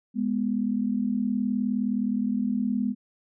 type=tone pair together; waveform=sine; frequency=207.6 / 246.9 Hz; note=G#3 / B3; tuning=0 / 0 cents; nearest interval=minor third; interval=300 cents; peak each=-26 dBFS; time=0.14-2.95 s; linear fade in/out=50 ms; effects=none